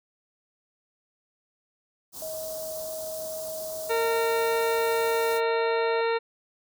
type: band-stop noise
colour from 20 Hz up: white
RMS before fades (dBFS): -39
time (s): 2.12-5.41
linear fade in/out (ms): 50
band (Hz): 1100 to 4400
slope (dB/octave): 24
type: tone with pitch glide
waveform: sine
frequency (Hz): 633 to 642.6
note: D#5 to E5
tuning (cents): +30 to -44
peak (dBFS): -33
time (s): 2.22-6.01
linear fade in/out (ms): 2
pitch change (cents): +26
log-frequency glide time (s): 5.32-5.7
type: harmonic tone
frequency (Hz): 458.9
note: A#4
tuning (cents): -27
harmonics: 1 / 2 / 3 / 4 / 5 / 6 / 8 / 9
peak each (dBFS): -24 / -30 / -34 / -36 / -38 / -40 / -42 / -43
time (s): 3.89-6.19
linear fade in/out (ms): 20
effects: none